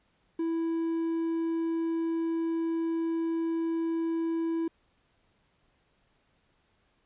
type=tone with quantisation; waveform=triangle; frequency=329.6 Hz; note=E4; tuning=in tune; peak=-25 dBFS; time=0.39-4.68 s; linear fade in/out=5 ms; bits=9; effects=pink hiss -70 dBFS RMS until 7.05 s + resampled to 8000 Hz